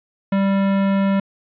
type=tone with hard clipping; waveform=sine; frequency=196 Hz; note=G3; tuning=in tune; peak=-17 dBFS; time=0.32-1.2 s; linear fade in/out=5 ms; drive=18 dB; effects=resampled to 11025 Hz